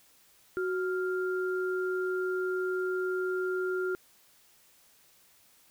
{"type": "tone pair together", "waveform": "sine", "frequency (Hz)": [370, 1396], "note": ["F#4", "F6"], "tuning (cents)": [0, -1], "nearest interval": "octave + major seventh", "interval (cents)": 2299, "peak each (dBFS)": [-29, -35], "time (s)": [0.57, 3.95], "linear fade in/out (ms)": 0, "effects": ["white hiss -62 dBFS RMS until 5.7 s"]}